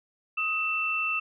sine tone pair together, 1263 / 2676 Hz, D#6 / E7, +26 / +25 cents, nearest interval octave + minor second, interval 1299 cents, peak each -32 / -26 dBFS, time 0.37-1.2 s, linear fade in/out 10 ms, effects none

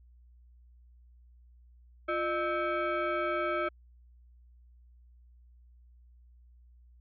sine tone with frequency modulation, 347.8 Hz, F4, 7 cents flat, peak -28 dBFS, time 2.08-3.69 s, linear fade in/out 10 ms, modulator 957 Hz, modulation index 1.6, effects added 60 Hz sine -55 dBFS peak until 7 s

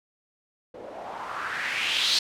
blue noise with low-pass filter sweep, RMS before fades -29 dBFS, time 0.74-2.19 s, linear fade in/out 5 ms, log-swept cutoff 460 to 4400 Hz, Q 3.3, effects none

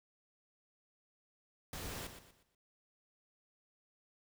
pink noise with echo, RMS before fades -44 dBFS, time 1.73-2.07 s, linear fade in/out 2 ms, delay 120 ms, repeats 4, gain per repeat -9 dB, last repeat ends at 2.55 s, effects none

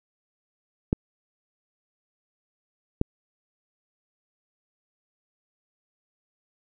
clicks, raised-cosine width 3 ms, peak -8 dBFS, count 2, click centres 0.929 / 3.014 s, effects none

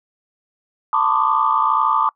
sine tone cluster, 888 / 1019 / 1107 / 1159 / 1221 Hz, A5 / C6 / C#6 / D6 / D#6, +16 / -46 / -3 / -23 / -33 cents, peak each -20 / -21 / -25 / -19 / -20 dBFS, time 0.93-2.09 s, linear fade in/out 2 ms, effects noise-tail reverb RT60 0.1 s tail -23 dB re dry + tanh soft clip ceiling -3 dBFS

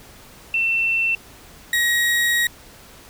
sine / 35% pulse tone pair in turn, 2690 / 1895.5 Hz, E7 / A#6, +34 / +28 cents, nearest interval tritone, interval 606 cents, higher first, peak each -17 / -15 dBFS, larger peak second, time 0.54-1.15 / 1.73-2.47 s, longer second, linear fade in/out 2 ms, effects pink hiss -45 dBFS RMS until 3.09 s

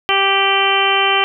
harmonic tone with a mistuned harmonic, 392 Hz, G4, in tune, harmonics 1 / 2 / 3 / 4 / 5 / 6 / 7 / 8, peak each -21 / -19 / -19 / -24 / -23 / -20 / -21 / -18 dBFS, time 0.09-1.24 s, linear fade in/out 0 ms, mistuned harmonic 8, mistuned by -27 cents, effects none

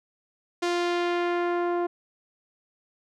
sawtooth tone with low-pass filter sweep, 349.2 Hz, F4, in tune, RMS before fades -26 dBFS, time 0.62-1.87 s, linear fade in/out 10 ms, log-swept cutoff 6400 to 960 Hz, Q 0.92, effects none

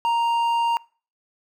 sine tone with hard clipping, 932.3 Hz, A#5, in tune, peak -20 dBFS, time 0.05-0.77 s, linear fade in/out 0 ms, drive 6 dB, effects noise-tail reverb RT60 0.4 s tail -24 dB re dry

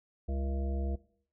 harmonic tone, 67.7 Hz, C#2, 40 cents flat, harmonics 1 / 3 / 5 / 7 / 9 / 10, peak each -31 / -42 / -44 / -46 / -51 / -47 dBFS, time 0.28-0.96 s, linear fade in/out 10 ms, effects noise-tail reverb RT60 0.6 s tail -19 dB re dry

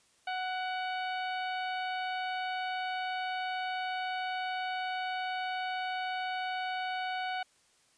harmonic tone with a mistuned harmonic, 741 Hz, F#5, 2 cents sharp, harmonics 1 / 2 / 3 / 4 / 5 / 6, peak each -34 / -39 / -43 / -44 / -49 / -52 dBFS, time 0.27-7.43 s, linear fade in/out 5 ms, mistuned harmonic 3, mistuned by +35 cents, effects white hiss -67 dBFS RMS until 7.97 s + resampled to 22050 Hz

